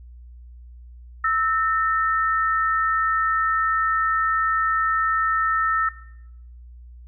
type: tone pair together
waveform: sine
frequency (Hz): 1310.7 / 1820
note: E6 / A#6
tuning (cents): -10 / -42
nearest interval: tritone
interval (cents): 568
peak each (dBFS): -19 / -23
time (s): 1.24-5.89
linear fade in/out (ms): 5
effects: noise-tail reverb RT60 0.8 s tail -17 dB re dry + added 60 Hz sine -40 dBFS peak until 7.07 s